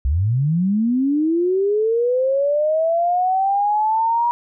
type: linear sweep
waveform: sine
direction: up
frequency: 60.8 to 960 Hz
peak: -15 dBFS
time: 0.05-4.31 s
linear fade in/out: 0 ms
effects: none